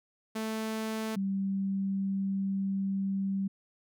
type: tone pair in turn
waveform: sawtooth / sine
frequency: 220 / 194.77 Hz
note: A3 / G3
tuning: 0 / -11 cents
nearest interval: major second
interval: 211 cents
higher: first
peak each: -28 dBFS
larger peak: neither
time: 0.35-1.16 / 1.16-3.48 s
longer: second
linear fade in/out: 10 ms
effects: none